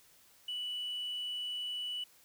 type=tone; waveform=sine; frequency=2960 Hz; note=F#7; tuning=in tune; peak=-34 dBFS; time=0.48-2.04 s; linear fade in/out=5 ms; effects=tanh soft clip ceiling -33 dBFS + white hiss -63 dBFS RMS until 2.24 s